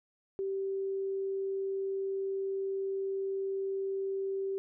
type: tone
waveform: sine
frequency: 388.6 Hz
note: G4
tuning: 15 cents flat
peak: -31 dBFS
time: 0.39-4.58 s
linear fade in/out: 0 ms
effects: none